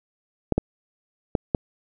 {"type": "clicks", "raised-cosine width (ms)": 2, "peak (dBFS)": -6, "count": 4, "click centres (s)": [0.523, 0.58, 1.352, 1.548], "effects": []}